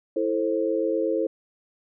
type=chord; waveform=sine; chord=A minor; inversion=second; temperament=just; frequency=330 / 440 / 528 Hz; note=E4 / A4 / C5; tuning=+2 / 0 / +16 cents; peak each=-26 dBFS; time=0.16-1.27 s; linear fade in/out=5 ms; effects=none